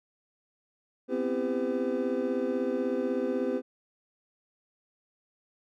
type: tone cluster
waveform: triangle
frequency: 248.5 / 264.7 / 334.5 / 398.2 / 508 Hz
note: B3 / C4 / E4 / G4 / B4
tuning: +11 / +20 / +25 / +27 / +49 cents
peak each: -32 / -31 / -35 / -31 / -30 dBFS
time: 1.08-3.62 s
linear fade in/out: 50 ms
effects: none